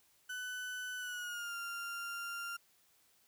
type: tone with pitch glide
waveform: 35% pulse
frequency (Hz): 1500 to 1391.5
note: F#6 to F6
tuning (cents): +23 to -7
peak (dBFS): -38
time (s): 0.29-2.57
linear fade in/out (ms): 10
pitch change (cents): -130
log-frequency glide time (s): 0.97-1.56
effects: white hiss -70 dBFS RMS until 3.27 s